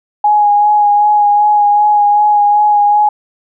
sine tone with vibrato, 830.6 Hz, G#5, in tune, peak -6 dBFS, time 0.24-3.09 s, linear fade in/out 5 ms, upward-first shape sine, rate 2.6 Hz, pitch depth 19 cents each way, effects none

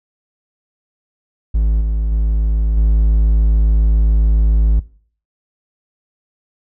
triangle tone with level steps, 53.6 Hz, A1, 45 cents flat, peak -9 / -12 / -10 / -7 dBFS, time 1.54-4.8 s, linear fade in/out 10 ms, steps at 1.81 / 2.12 / 2.77 s, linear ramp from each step 2 ms, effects noise-tail reverb RT60 0.5 s tail -21 dB re dry

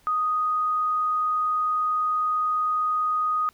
sine tone, 1244.5 Hz, D#6, in tune, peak -21 dBFS, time 0.07-3.49 s, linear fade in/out 0 ms, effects pink hiss -60 dBFS RMS until 3.53 s

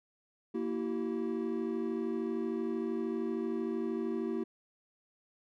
triangle chord, E diminished, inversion second, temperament equal with one note detuned, 233.1 / 329.6 / 382.6 Hz, Bb3 / E4 / G4, 0 / 0 / -42 cents, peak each -34 dBFS, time 0.54-4.44 s, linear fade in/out 10 ms, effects tanh soft clip ceiling -21 dBFS

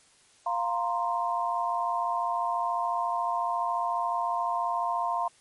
sine chord, F suspended fourth, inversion none, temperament equal, 698.5 / 932.3 / 1046.5 Hz, F5 / Bb5 / C6, 0 / 0 / 0 cents, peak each -30 dBFS, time 0.46-5.28 s, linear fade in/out 5 ms, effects white hiss -60 dBFS RMS until 5.4 s + MP3 48 kbps

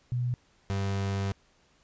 sine / 35% pulse tone pair in turn, 122.9 / 98.22 Hz, B2 / G2, -8 / +4 cents, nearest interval major third, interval 388 cents, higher first, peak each -26 dBFS, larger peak neither, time 0.12-0.34 / 0.7-1.32 s, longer second, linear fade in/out 0 ms, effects pink hiss -65 dBFS RMS until 1.83 s + resampled to 16000 Hz

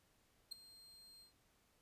40% pulse tone with ADSR envelope, 4200 Hz, C8, 6 cents sharp, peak -39 dBFS, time 0.51-1.33 s, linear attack 14 ms, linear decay 3 ms, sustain -19 dB, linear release 120 ms, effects pink hiss -75 dBFS RMS until 1.81 s + resampled to 32000 Hz

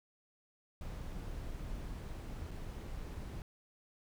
brown noise with dropouts, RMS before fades -43 dBFS, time 0.81-3.42 s, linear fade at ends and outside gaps 1 ms, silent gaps 2.509-2.513 s, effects none

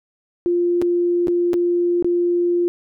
sine tone with dropouts, 349.2 Hz, F4, in tune, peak -15 dBFS, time 0.46-2.68 s, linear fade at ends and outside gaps 0 ms, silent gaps 0.816-0.822 / 1.272-1.282 / 1.533-1.54 / 2.025-2.045 s, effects none

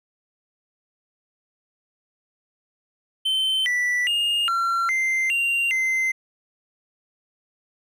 triangle tone with pitch steps, 3084 / 1966 / 2835 / 1364 / 2084 / 2770 / 2071 Hz, G7 / B6 / F7 / F6 / C7 / F7 / C7, -29 / -8 / +25 / -41 / -7 / -15 / -18 cents, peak -18 dBFS, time 3.25-6.12 s, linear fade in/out 10 ms, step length 410 ms, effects none

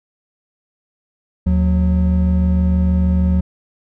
triangle tone pair together, 76.23 / 182.3 Hz, D#2 / F#3, -35 / -25 cents, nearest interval octave + minor third, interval 1510 cents, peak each -12 / -14 dBFS, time 1.46-3.41 s, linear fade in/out 10 ms, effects none

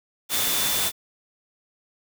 sine tone in noise, 3520 Hz, A7, in tune, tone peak -30 dBFS, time 0.29-0.92 s, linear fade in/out 50 ms, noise white, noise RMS -24 dBFS, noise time 0.29-0.92 s, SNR -9 dB, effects none

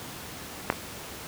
clicks, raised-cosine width 0.5 ms, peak -6 / -19 dBFS, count 2, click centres 0.701 / 0.725 s, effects pink hiss -40 dBFS RMS until 1.27 s + high-pass 80 Hz 12 dB/octave

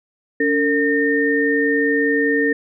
sine tone cluster, 285.3 / 454 / 1825 Hz, C#4 / A#4 / A#6, +50 / -46 / -37 cents, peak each -19 dBFS, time 0.4-2.53 s, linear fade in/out 5 ms, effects none

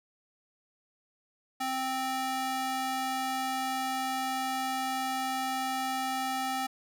square tone with high-pass filter, 261.6 Hz, C4, in tune, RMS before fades -32 dBFS, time 1.6-6.67 s, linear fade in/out 10 ms, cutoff 590 Hz, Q 1.4, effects none

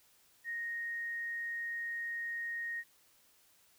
sine tone, 1864.7 Hz, A#6, in tune, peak -36 dBFS, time 0.44-2.84 s, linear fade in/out 50 ms, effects white hiss -67 dBFS RMS until 3.78 s

